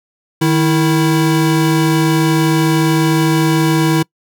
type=tone pair together; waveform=square; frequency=154.9 / 326.3 Hz; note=D#3 / E4; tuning=-7 / -18 cents; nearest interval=octave + minor second; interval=1289 cents; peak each=-14 dBFS; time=0.41-4.03 s; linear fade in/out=10 ms; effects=noise-tail reverb RT60 0.1 s tail -25 dB re dry